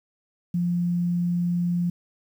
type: tone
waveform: sine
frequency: 174.61 Hz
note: F3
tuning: in tune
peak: -21 dBFS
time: 0.54-1.9 s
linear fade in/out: 5 ms
effects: 9-bit